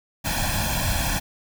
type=noise with comb filter; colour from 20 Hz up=pink; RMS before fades=-24 dBFS; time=0.24-1.2 s; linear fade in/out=20 ms; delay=1.2 ms; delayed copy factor=+0.95; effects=none